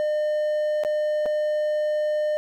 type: tone with dropouts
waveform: triangle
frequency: 605 Hz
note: D#5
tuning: 49 cents flat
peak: -19 dBFS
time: 0-2.37 s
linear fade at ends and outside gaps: 0 ms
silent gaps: 0.836-0.849 / 1.257-1.261 s
effects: none